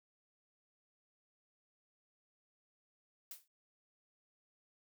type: noise with exponential decay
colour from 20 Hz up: blue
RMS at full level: -44 dBFS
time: 3.31-3.48 s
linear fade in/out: 2 ms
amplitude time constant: 35 ms
effects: none